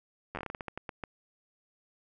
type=slowing click train; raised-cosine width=0.5 ms; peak=-22 dBFS; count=14; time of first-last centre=0.35-1.038 s; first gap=10 ms; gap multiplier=1.25; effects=none